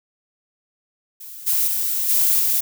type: noise with level steps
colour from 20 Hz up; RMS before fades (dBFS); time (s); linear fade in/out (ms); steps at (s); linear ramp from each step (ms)
violet; -37 / -19 / -22 / -17 / -19; 1.2-2.61; 10; 1.46 / 1.66 / 2.08 / 2.39; 20
effects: none